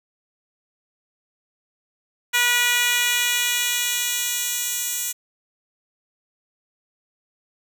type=tone with high-pass filter sweep; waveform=10% pulse; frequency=484.9 Hz; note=B4; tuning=32 cents flat; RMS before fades=-22 dBFS; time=2.33-5.13 s; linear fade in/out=20 ms; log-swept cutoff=1700 to 6600 Hz; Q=0.84; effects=none